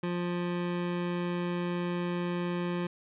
25% pulse tone, 175.6 Hz, F3, 10 cents sharp, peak -26 dBFS, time 0.03-2.87 s, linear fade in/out 5 ms, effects resampled to 8000 Hz + 10-bit

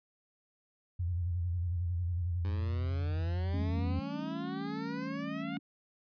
sine tone with vibrato, 87.31 Hz, F2, in tune, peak -30 dBFS, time 0.99-4 s, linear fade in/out 10 ms, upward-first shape square, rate 11 Hz, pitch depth 57 cents each way
15% pulse exponential sweep, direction up, 100 to 723 Hz, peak -35 dBFS, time 2.45-5.57 s, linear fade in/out 0 ms
sine chord, A dominant seventh, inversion second, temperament equal with one note detuned, 161.24 / 196 / 220 / 277.2 Hz, E3 / G3 / A3 / C#4, -38 / 0 / 0 / 0 cents, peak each -43 / -43 / -42 / -38 dBFS, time 3.53-5.59 s, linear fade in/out 10 ms
effects resampled to 11025 Hz

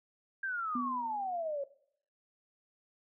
sine exponential sweep, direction down, 1611 to 544 Hz, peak -33 dBFS, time 0.43-1.64 s, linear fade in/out 5 ms
sine tone with exponential decay, 247.7 Hz, B3, 5 cents sharp, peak -32 dBFS, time 0.75-1.54 s, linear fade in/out 5 ms, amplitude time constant 170 ms
effects noise-tail reverb RT60 0.6 s tail -17 dB re dry

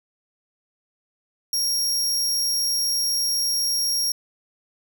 sawtooth tone, 5588 Hz, F8, in tune, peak -18 dBFS, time 1.53-4.12 s, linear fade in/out 2 ms, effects none

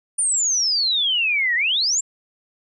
sine exponential two-way sweep, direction down then up, 9400 to 1835 to 7630 Hz, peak -17 dBFS, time 0.18-2.01 s, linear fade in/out 10 ms, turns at 1.55 s, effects none

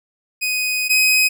sawtooth tone pair in turn, 2500 / 2519 Hz, D#7 / D#7, +8 / +21 cents, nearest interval unison, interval 13 cents, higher second, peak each -15 / -9 dBFS, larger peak second, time 0.41-0.89 / 0.89-1.29 s, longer first, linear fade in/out 20 ms, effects none

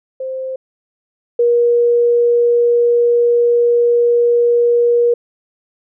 sine tone pair in turn, 523.3 / 476.3 Hz, C5 / A#4, 0 / +37 cents, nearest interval major second, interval 163 cents, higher first, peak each -20 / -9 dBFS, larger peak second, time 0.2-0.56 / 1.39-5.14 s, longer second, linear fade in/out 5 ms, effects none

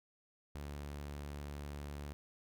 sawtooth tone, 72.3 Hz, D2, 27 cents flat, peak -39 dBFS, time 0.55-2.13 s, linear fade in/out 0 ms, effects none

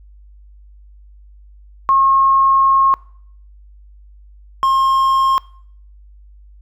sine / triangle tone pair in turn, 1081 / 1069.8 Hz, C#6 / C6, -44 / +38 cents, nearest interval unison, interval 18 cents, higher first, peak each -9 dBFS, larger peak neither, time 1.89-2.94 / 4.63-5.38 s, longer first, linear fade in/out 0 ms, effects noise-tail reverb RT60 0.6 s tail -23 dB re dry + added 50 Hz sine -40 dBFS peak until 6.61 s

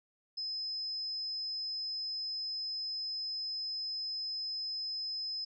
sine tone, 5100 Hz, D#8, 42 cents sharp, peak -35 dBFS, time 0.37-5.45 s, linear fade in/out 10 ms, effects none

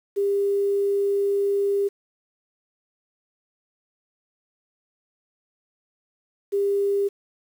sine tone pair in turn, 400.3 / 400.3 Hz, G4 / G4, +36 / +36 cents, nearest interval unison, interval 0 cents, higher neither, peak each -19 dBFS, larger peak neither, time 0.16-1.89 / 6.52-7.09 s, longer first, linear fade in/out 20 ms, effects 8-bit

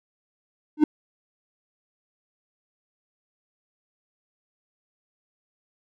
triangle tone with exponential growth, 303.2 Hz, D#4, 45 cents flat, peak -7 dBFS, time 0.77-0.84 s, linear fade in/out 5 ms, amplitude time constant 15 ms, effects none

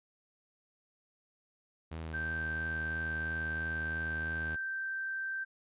sawtooth tone with vibrato, 79.9 Hz, D#2, 47 cents sharp, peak -35 dBFS, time 1.91-4.56 s, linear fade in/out 10 ms, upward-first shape triangle, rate 3 Hz, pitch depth 25 cents each way
sine tone, 1563 Hz, G6, 6 cents flat, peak -34 dBFS, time 2.13-5.45 s, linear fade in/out 20 ms
effects resampled to 8000 Hz

